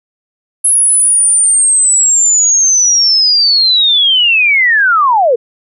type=linear sweep; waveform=sine; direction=down; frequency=10700 to 440 Hz; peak=-6 dBFS; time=0.64-5.36 s; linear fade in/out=10 ms; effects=none